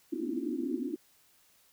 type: band-pass noise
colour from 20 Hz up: white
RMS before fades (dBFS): -34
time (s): 0.12-0.96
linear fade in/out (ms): 10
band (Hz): 240 to 350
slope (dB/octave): 96
effects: white hiss -65 dBFS RMS until 1.72 s